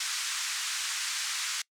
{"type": "band-pass noise", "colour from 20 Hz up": "white", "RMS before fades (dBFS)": -33, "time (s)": [0, 1.62], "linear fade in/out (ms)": 5, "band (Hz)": [1200, 7800], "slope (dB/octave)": 24, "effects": ["noise-tail reverb RT60 0.1 s tail -24 dB re dry"]}